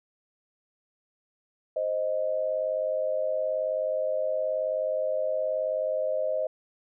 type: tone pair together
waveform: sine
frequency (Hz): 523.3 / 622.3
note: C5 / D#5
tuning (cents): 0 / 0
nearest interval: minor third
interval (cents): 300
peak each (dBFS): -29 / -27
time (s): 1.76-6.47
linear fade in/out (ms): 5
effects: none